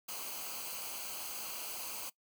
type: noise with comb filter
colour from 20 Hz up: white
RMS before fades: -42 dBFS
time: 0.08-2.1 s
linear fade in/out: 10 ms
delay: 0.55 ms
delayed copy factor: -0.7
effects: noise-tail reverb RT60 0.1 s tail -20 dB re dry